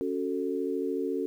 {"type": "chord", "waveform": "sine", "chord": "F# minor", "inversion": "second", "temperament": "just", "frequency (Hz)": [277.5, 370, 444], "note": ["C#4", "F#4", "A4"], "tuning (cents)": [2, 0, 16], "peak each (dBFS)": -32, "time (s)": [0.01, 1.26], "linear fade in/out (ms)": 0, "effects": ["10-bit"]}